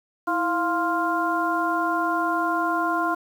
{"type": "harmonic tone with a mistuned harmonic", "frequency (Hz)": 349.2, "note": "F4", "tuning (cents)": 0, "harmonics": [1, 2, 3, 4], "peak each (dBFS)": [-27, -27, -25, -27], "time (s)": [0.27, 3.15], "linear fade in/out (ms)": 10, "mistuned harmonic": 1, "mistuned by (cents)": -110, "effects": ["8-bit"]}